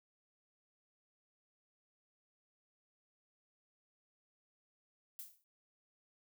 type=noise with exponential decay; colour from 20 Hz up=violet; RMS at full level=-44 dBFS; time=5.19-5.44 s; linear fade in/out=0 ms; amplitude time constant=54 ms; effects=none